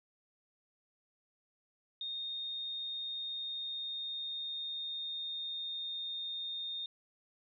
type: tone with pitch glide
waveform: sine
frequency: 3686 to 3663 Hz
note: A#7 to A#7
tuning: -20 to -31 cents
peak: -37 dBFS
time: 2.01-6.86 s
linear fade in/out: 2 ms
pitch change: -11 cents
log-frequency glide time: 3.23-6.08 s
effects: none